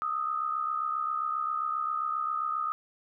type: tone pair together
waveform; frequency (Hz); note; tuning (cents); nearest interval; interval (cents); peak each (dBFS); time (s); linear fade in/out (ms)
sine; 1236 / 1303.5; D#6 / E6; -12 / -20; minor second; 92; -29 / -34; 0.02-2.72; 0
effects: none